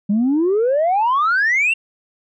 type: exponential sweep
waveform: sine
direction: up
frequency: 196 to 2794 Hz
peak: -12 dBFS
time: 0.09-1.74 s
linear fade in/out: 10 ms
effects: tanh soft clip ceiling -11 dBFS